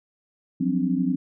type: tone cluster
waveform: sine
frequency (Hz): 175.9 / 188.1 / 261.6 / 290.9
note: F3 / F#3 / C4 / D4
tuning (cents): +13 / +29 / 0 / -16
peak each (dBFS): -27 / -27 / -23 / -30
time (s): 0.6-1.16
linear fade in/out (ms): 10
effects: none